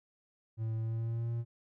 triangle tone with pitch glide, 111.8 to 116.95 Hz, A2 to A#2, +28 to +6 cents, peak -30 dBFS, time 0.57-1.45 s, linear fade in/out 50 ms, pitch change +78 cents, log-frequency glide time 0.79-1.31 s, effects none

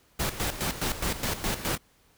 pink noise with tremolo, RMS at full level -28 dBFS, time 0.19-1.78 s, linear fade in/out 10 ms, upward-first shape square, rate 4.8 Hz, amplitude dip 70%, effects pink hiss -63 dBFS RMS until 2.17 s

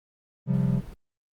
triangle chord, C suspended fourth, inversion none, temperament equal with one note detuned, 133.64 / 174.61 / 196 Hz, C3 / F3 / G3, +37 / 0 / 0 cents, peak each -22 / -24 / -26 dBFS, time 0.46-0.82 s, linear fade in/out 50 ms
brown noise, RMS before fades -40 dBFS, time 0.53-0.94 s, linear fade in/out 5 ms
effects Opus 32 kbps

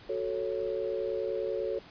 sine chord, F# minor, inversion none, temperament equal, 370 / 440 / 554.4 Hz, F#4 / A4 / C#5, 0 / 0 / 0 cents, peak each -35 / -33 / -34 dBFS, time 0.09-1.79 s, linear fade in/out 5 ms, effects pink hiss -52 dBFS RMS until 1.9 s + resampled to 11025 Hz

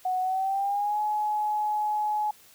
sine tone with pitch glide, 740 to 845.1 Hz, F#5 to G#5, 0 to +30 cents, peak -24 dBFS, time 0.05-2.31 s, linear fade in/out 5 ms, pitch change +230 cents, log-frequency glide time 0.21-1 s, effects white hiss -55 dBFS RMS until 2.54 s

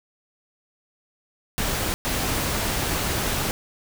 pink noise bursts at uneven times, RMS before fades -25 dBFS, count 2, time 1.58-1.94 / 2.05-3.51 s, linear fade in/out 0 ms, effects none

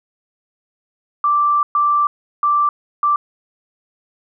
sine tone bursts at uneven times, 1173 Hz, D6, 2 cents flat, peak -12 dBFS, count 4, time 1.24-1.63 / 1.75-2.07 / 2.43-2.69 / 3.03-3.16 s, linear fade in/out 2 ms, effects none

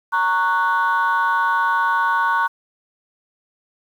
sine chord, F# major, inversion first, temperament just, 925 / 1110 / 1480 Hz, A#5 / C#6 / F#6, -14 / +2 / 0 cents, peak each -19 dBFS, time 0.12-2.48 s, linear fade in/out 20 ms, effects tanh soft clip ceiling -10 dBFS + 8-bit

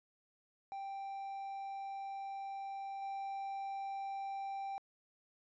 triangle tone with level steps, 785 Hz, G5, 2 cents sharp, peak -39 / -37 dBFS, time 0.72-4.78 s, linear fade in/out 0 ms, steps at 3.02 s, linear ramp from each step 2 ms, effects resampled to 16000 Hz

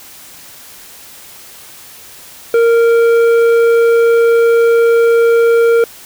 triangle tone with tanh clipping, 463.9 Hz, A#4, 8 cents flat, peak -8 dBFS, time 2.54-5.84 s, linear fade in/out 2 ms, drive 13 dB, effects white hiss -36 dBFS RMS until 6.05 s

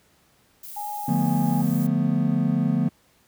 violet noise, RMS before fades -39 dBFS, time 0.63-1.87 s, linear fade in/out 5 ms
sine tone with pitch glide, 830 to 823.3 Hz, G#5 to G#5, -1 to -15 cents, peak -29 dBFS, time 0.76-1.62 s, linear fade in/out 10 ms, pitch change -14 cents, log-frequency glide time 0.97-1.25 s
triangle chord, B half-diminished seventh, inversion first, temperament just, 148.16 / 177.8 / 222.2 / 246.9 Hz, D3 / F3 / A3 / B3, +16 / +31 / +17 / 0 cents, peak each -23 dBFS, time 1.08-2.89 s, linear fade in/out 5 ms
effects pink hiss -61 dBFS RMS until 3.27 s + high-pass 60 Hz 12 dB/octave

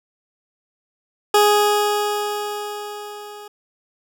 20% pulse tone with level ramp, 415.3 Hz, G#4, in tune, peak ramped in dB -6 to -31 dBFS, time 1.34-3.48 s, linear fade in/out 5 ms, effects none

